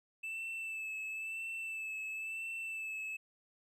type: tone with vibrato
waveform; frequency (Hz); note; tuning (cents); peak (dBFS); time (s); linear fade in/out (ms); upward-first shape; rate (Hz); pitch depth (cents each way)
triangle; 2637; E7; 0; -37; 0.23-3.17; 10; sine; 0.98; 29
effects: none